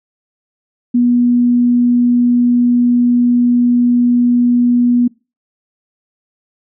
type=tone; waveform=sine; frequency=242.8 Hz; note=B3; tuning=29 cents flat; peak=-8 dBFS; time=0.94-5.08 s; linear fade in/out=10 ms; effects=noise-tail reverb RT60 0.3 s tail -24 dB re dry